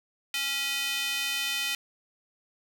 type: tone with high-pass filter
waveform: square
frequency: 277 Hz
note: C#4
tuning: 1 cent flat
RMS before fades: -30 dBFS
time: 0.34-1.75 s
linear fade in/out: 2 ms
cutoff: 2600 Hz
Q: 2.1
effects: none